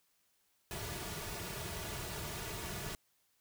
pink noise with comb filter, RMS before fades -42 dBFS, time 0.71-2.95 s, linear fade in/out 0 ms, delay 3.8 ms, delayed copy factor -0.6, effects white hiss -75 dBFS RMS until 3.4 s

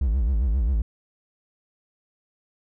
triangle tone with vibrato, 60.1 Hz, B1, 46 cents flat, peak -17 dBFS, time 0.01-0.82 s, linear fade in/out 5 ms, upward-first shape sine, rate 7.5 Hz, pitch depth 250 cents each way, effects none

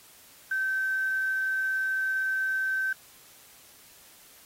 sine tone with quantisation, 1546 Hz, G6, 24 cents flat, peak -25 dBFS, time 0.51-2.93 s, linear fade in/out 5 ms, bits 8, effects white hiss -54 dBFS RMS until 4.45 s + AAC 48 kbps

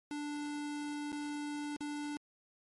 square tone with dropouts, 293.7 Hz, D4, in tune, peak -38 dBFS, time 0.11-2.17 s, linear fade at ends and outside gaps 1 ms, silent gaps 1.12-1.127 / 1.764-1.807 s, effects MP3 48 kbps

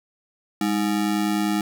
square ring-modulated tone, 258.8 Hz, C4, 19 cents flat, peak -18 dBFS, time 0.61-1.61 s, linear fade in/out 2 ms, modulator 54.9 Hz, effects none

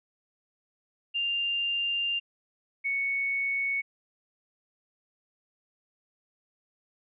sine tone pair in turn, 2794 / 2218 Hz, F7 / C#7, 0 / 0 cents, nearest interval major third, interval 400 cents, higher first, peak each -26 dBFS, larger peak neither, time 1.14-2.2 / 2.84-3.82 s, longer first, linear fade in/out 20 ms, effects none

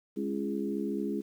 harmonic tone with a mistuned harmonic, 69 Hz, C#2, 7 cents flat, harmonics 3 / 4 / 5 / 6, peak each -34 / -35 / -36 / -37 dBFS, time 0.16-1.22 s, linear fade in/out 20 ms, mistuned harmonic 5, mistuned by -24 cents, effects 10-bit

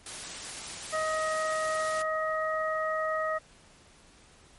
white noise, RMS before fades -39 dBFS, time 0.06-2.02 s, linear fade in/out 2 ms
harmonic tone, 630 Hz, D#5, 21 cents sharp, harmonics 1 / 2 / 3, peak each -30 / -31 / -35 dBFS, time 0.92-3.39 s, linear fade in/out 20 ms
effects pink hiss -57 dBFS RMS until 4.58 s + MP3 48 kbps

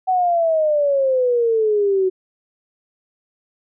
sine exponential sweep, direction down, 755 to 370 Hz, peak -14 dBFS, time 0.07-2.1 s, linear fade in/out 20 ms, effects none

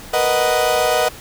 35% pulse chord, B major seventh, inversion third, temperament equal, 466.2 / 493.9 / 622.3 / 740 Hz, A#4 / B4 / D#5 / F#5, 0 / 0 / 0 / 0 cents, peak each -22 / -19 / -17 / -18 dBFS, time 0.13-1.09 s, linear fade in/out 10 ms, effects pink hiss -37 dBFS RMS until 1.2 s

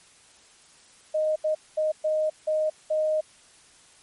sine tone bursts at uneven times, 620 Hz, D#5, 6 cents flat, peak -21 dBFS, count 6, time 1.14-1.36 / 1.44-1.55 / 1.77-1.92 / 2.04-2.3 / 2.47-2.7 / 2.9-3.21 s, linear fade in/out 10 ms, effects white hiss -55 dBFS RMS until 4.02 s + MP3 48 kbps

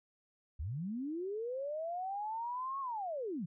sine linear two-way sweep, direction up then down, 61.74 to 1108.7 to 146.3 Hz, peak -36 dBFS, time 0.59-3.46 s, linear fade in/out 10 ms, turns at 2.8 s, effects none

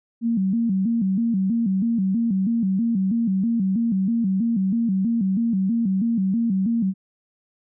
sine tone with vibrato, 210.1 Hz, G#3, 20 cents sharp, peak -18 dBFS, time 0.21-6.94 s, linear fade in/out 50 ms, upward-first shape square, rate 3.1 Hz, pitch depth 170 cents each way, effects none

